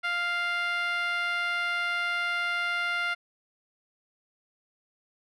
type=tone with band-pass filter; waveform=10% pulse; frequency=698.5 Hz; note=F5; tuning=in tune; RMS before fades=-29 dBFS; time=0.03-3.15 s; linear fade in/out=20 ms; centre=1600 Hz; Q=1.9; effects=none